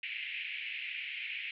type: band-pass noise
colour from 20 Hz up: white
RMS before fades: -40 dBFS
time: 0.03-1.51 s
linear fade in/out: 2 ms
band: 2100 to 2800 Hz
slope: 48 dB/octave
effects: none

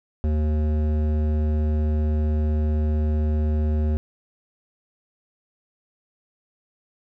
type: tone with hard clipping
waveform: sine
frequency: 76.3 Hz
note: D#2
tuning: 33 cents flat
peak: -21 dBFS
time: 0.24-3.97 s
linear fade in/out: 0 ms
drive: 13 dB
effects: none

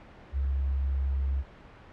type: tone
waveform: sine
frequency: 67.8 Hz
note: C#2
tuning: 38 cents flat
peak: -25 dBFS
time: 0.32-1.44 s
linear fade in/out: 50 ms
effects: pink hiss -50 dBFS RMS until 1.92 s + low-pass 2000 Hz 12 dB/octave

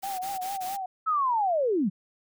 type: noise bursts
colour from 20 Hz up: white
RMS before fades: -40 dBFS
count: 4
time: 0.02-0.772 s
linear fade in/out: 20 ms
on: 170 ms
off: 24 ms
type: tone with vibrato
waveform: sine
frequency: 764 Hz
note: G5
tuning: 45 cents flat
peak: -30 dBFS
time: 0.03-0.86 s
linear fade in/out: 5 ms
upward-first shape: triangle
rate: 4.5 Hz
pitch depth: 90 cents each way
type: linear sweep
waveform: sine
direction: down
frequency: 1318.5 to 165.1 Hz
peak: -22 dBFS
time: 1.06-1.9 s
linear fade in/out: 20 ms
effects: none

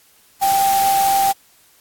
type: tone in noise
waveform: sine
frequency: 785 Hz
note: G5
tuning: 2 cents sharp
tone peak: -13 dBFS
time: 0.41-1.33 s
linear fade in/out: 20 ms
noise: white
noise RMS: -24 dBFS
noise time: 0.41-1.33 s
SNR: +8 dB
effects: white hiss -53 dBFS RMS until 1.8 s + AAC 64 kbps

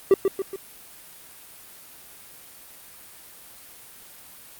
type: tone with echo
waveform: triangle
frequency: 388.4 Hz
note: G4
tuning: 16 cents flat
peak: -9 dBFS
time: 0.11-0.14 s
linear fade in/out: 2 ms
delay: 140 ms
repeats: 3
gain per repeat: -6 dB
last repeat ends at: 0.56 s
effects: white hiss -46 dBFS RMS until 4.59 s + Opus 32 kbps

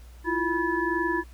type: tone cluster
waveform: sine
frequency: 329 / 351 / 980 / 1725 Hz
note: E4 / F4 / B5 / A6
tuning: -3 / +9 / -14 / -35 cents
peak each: -29 dBFS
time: 0.24-1.24 s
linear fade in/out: 50 ms
effects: added 60 Hz sine -44 dBFS peak until 1.33 s + pink hiss -57 dBFS RMS until 1.33 s

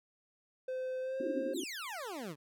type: tone with pitch glide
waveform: triangle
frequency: 515 to 531.9 Hz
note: C5 to C5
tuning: -28 to +28 cents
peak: -33 dBFS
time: 0.68-1.54 s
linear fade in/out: 5 ms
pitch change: +56 cents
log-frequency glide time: 1.01-1.2 s
type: band-pass noise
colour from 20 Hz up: white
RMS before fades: -38 dBFS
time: 1.2-1.64 s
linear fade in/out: 5 ms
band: 250 to 380 Hz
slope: 96 dB/octave
type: exponential sweep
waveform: 20% pulse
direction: down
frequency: 4456 to 134.7 Hz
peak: -35 dBFS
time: 1.53-2.36 s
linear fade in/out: 50 ms
effects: none

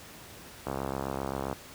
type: click train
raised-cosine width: 1 ms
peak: -18 dBFS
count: 59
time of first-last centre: 0.67-1.528 s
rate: 67.6 Hz
effects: pink hiss -48 dBFS RMS until 1.74 s + high-pass 60 Hz 12 dB/octave

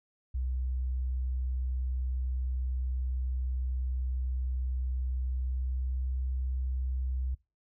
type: tone with pitch glide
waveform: sine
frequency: 63.5 to 64.27 Hz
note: B1 to C2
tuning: +49 to -30 cents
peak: -29 dBFS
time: 0.34-7.35 s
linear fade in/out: 10 ms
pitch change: +21 cents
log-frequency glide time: 5.25-6.26 s
effects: noise-tail reverb RT60 0.3 s tail -24 dB re dry

